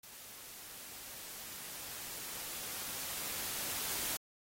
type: noise with level ramp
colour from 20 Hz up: white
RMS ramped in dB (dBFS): -52 to -37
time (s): 0.03-4.17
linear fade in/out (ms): 5
effects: AAC 48 kbps